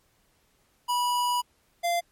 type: tone pair in turn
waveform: square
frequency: 977 / 690.8 Hz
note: B5 / F5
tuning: -19 / -19 cents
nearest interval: tritone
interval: 600 cents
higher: first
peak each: -24 dBFS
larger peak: neither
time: 0.88-1.42 / 1.83-2.01 s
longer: first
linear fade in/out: 20 ms
effects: pink hiss -67 dBFS RMS until 2.11 s + MP3 64 kbps